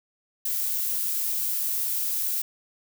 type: noise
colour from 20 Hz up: violet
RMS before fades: -27 dBFS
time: 0.45-2.42 s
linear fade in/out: 5 ms
effects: none